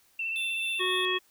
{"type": "tone with vibrato", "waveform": "sine", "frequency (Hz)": 2675, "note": "E7", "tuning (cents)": 25, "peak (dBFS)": -29, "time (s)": [0.19, 0.8], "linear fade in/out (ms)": 5, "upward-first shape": "sine", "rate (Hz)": 16, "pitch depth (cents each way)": 27}
{"type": "tone with tremolo", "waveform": "square", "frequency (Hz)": 3547, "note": "A7", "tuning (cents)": 13, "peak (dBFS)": -34, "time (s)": [0.36, 1.05], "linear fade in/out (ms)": 0, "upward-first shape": "sine", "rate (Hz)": 3.8, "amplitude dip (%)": 35}
{"type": "harmonic tone", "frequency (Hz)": 368.3, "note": "F#4", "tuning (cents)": -8, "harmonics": [1, 3, 5, 7, 9], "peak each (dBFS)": [-31, -33, -33, -32, -30], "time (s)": [0.79, 1.19], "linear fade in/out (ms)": 20}
{"effects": ["white hiss -64 dBFS RMS until 1.3 s"]}